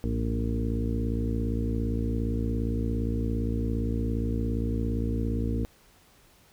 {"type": "harmonic tone with a mistuned harmonic", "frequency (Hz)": 57.4, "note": "A#1", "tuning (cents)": -26, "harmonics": [1, 2, 3, 4, 5, 6, 7, 8], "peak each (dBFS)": [-29, -31, -41, -32, -35, -41, -44, -38], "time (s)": [0.04, 5.65], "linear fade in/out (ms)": 0, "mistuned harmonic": 2, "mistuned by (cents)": -71, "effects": ["pink hiss -59 dBFS RMS until 6.52 s"]}